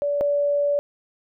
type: tone pair in turn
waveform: sine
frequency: 576 / 576 Hz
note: D5 / D5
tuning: -34 / -34 cents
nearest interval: unison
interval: 0 cents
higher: neither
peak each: -20 / -18 dBFS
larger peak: second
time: 0.02-0.21 / 0.21-0.79 s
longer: second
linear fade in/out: 0 ms
effects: none